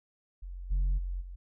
sine tone with level steps, 45 Hz, F#1, 47 cents flat, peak -38 / -22 / -31 / -40 dBFS, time 0.42-1.36 s, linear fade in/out 10 ms, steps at 0.7 / 0.97 / 1.2 s, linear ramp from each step 20 ms, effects tanh soft clip ceiling -24 dBFS

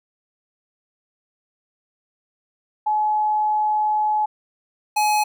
sine / square tone pair in turn, 851 / 844.6 Hz, G#5 / G#5, +42 / +29 cents, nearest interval unison, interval 13 cents, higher first, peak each -17 dBFS, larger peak neither, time 2.86-4.26 / 4.96-5.24 s, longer first, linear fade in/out 10 ms, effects none

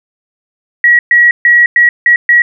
sine tone bursts at uneven times, 1916 Hz, A#6, 47 cents sharp, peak -3 dBFS, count 6, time 0.84-0.99 / 1.11-1.31 / 1.45-1.66 / 1.76-1.89 / 2.06-2.16 / 2.29-2.42 s, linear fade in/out 2 ms, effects none

